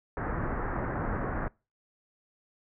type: low-pass noise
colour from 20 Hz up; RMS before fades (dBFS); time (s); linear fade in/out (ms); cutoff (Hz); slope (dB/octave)
pink; -32; 0.17-1.48; 2; 1800; 48
effects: noise-tail reverb RT60 0.3 s tail -25 dB re dry